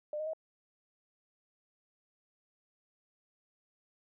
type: tone with pitch steps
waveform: sine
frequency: 601 / 620 / 636 Hz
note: D5 / D#5 / D#5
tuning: +40 / -6 / +38 cents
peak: -34 dBFS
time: 0.13-0.334 s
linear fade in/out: 2 ms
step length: 68 ms
effects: none